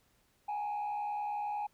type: tone with frequency modulation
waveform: sine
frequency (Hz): 830.6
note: G#5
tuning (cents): 0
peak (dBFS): -31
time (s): 0.48-1.67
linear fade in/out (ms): 10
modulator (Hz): 70.9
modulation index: 0.49
effects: tanh soft clip ceiling -32 dBFS + pink hiss -71 dBFS RMS until 1.73 s